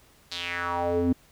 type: tone with band-pass filter sweep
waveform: square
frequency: 87.2 Hz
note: F2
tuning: 2 cents flat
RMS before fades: -27 dBFS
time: 0.31-1.13 s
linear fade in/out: 10 ms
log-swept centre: 4400 to 250 Hz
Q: 3.7
effects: pink hiss -58 dBFS RMS until 1.31 s